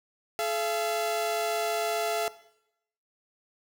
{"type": "tone pair together", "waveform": "sawtooth", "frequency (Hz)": [429, 681], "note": ["A4", "F5"], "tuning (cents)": [-44, -44], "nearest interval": "minor sixth", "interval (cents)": 800, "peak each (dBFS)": [-28, -25], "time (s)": [0.39, 2.28], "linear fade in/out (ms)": 0, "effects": ["noise-tail reverb RT60 0.8 s tail -17 dB re dry"]}